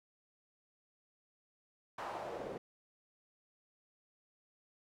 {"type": "noise with band-pass filter sweep", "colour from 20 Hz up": "pink", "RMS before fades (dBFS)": -43, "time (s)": [1.98, 2.58], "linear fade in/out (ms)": 5, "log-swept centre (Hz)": [1000, 410], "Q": 2.1, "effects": []}